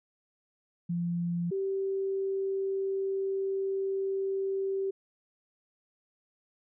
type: tone pair in turn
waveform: sine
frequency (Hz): 172.4 / 388.1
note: F3 / G4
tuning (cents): -22 / -17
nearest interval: octave + major second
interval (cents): 1405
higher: second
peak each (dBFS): -28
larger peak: neither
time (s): 0.89-1.51 / 1.51-4.91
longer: second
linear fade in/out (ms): 10
effects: none